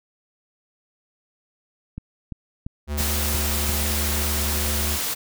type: click train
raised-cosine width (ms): 5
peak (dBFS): -19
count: 6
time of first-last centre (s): 1.98-3.692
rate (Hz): 2.92
type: tone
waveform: square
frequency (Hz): 73.42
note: D2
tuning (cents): 0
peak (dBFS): -25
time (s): 2.87-4.99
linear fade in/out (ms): 50
type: noise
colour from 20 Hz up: white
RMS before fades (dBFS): -26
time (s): 2.97-5.15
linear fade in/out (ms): 20
effects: none